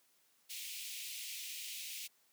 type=high-pass noise; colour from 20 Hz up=pink; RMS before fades=-45 dBFS; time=0.49-2.08 s; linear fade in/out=20 ms; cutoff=2300 Hz; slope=48 dB/octave; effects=white hiss -72 dBFS RMS until 2.32 s + high-pass 150 Hz 12 dB/octave